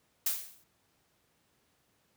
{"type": "noise with exponential decay", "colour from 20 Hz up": "blue", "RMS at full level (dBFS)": -27, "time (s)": [0.26, 0.64], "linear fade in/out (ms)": 5, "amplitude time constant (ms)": 81, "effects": ["pink hiss -72 dBFS RMS until 2.16 s", "high-pass 80 Hz 12 dB/octave"]}